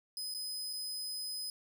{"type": "tone with dropouts", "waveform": "sawtooth", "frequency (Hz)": 5030, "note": "D#8", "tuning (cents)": 18, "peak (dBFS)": -35, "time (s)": [0.17, 1.5], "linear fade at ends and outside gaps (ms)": 1, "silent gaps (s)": [[0.34, 0.347], [0.73, 0.733]], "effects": []}